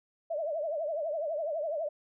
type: tone with vibrato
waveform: sine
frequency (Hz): 622.3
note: D#5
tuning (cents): 0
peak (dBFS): -30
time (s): 0.3-1.89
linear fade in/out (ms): 10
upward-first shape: triangle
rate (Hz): 12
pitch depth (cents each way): 170
effects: none